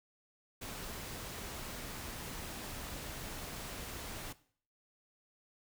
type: noise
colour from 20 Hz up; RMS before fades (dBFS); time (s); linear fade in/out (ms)
pink; -44; 0.61-4.33; 10
effects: noise-tail reverb RT60 0.5 s tail -17 dB re dry